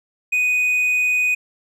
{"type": "tone", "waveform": "triangle", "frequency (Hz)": 2489, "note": "D#7", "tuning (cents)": 0, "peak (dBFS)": -14, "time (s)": [0.32, 1.35], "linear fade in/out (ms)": 10, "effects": []}